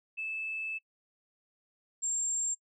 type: tone pair in turn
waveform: sine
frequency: 2622 / 7416 Hz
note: E7 / A#8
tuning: -10 / -10 cents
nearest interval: octave + tritone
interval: 1800 cents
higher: second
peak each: -33 / -28 dBFS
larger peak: second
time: 0.17-0.79 / 2.02-2.55 s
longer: first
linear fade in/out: 20 ms
effects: noise-tail reverb RT60 0.1 s tail -24 dB re dry + tanh soft clip ceiling -25 dBFS